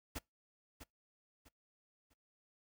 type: noise with echo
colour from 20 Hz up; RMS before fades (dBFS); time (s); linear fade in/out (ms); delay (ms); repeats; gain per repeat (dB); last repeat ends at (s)
pink; -42; 0.15-0.19; 10; 650; 3; -10; 2.14
effects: noise-tail reverb RT60 0.2 s tail -26 dB re dry